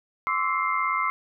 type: tone cluster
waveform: sine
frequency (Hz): 1044 / 1141 / 1312 / 2101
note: C6 / C#6 / E6 / C7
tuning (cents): -4 / +50 / -9 / +7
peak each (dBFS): -28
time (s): 0.27-1.1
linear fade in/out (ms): 0
effects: none